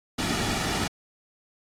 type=noise with comb filter; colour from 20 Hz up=pink; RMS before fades=-27 dBFS; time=0.18-0.88 s; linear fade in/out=10 ms; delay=1.9 ms; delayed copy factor=-0.55; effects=low-pass 8000 Hz 12 dB/octave + AAC 64 kbps